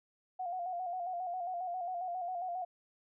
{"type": "tone with vibrato", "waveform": "sine", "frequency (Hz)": 718, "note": "F5", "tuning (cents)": 48, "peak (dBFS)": -35, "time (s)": [0.39, 2.65], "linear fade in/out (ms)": 10, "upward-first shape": "square", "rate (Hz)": 7.4, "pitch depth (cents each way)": 54, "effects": []}